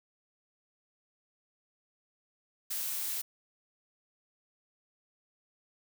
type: noise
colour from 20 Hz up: blue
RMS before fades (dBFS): -35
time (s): 2.7-3.22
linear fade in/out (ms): 10
effects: none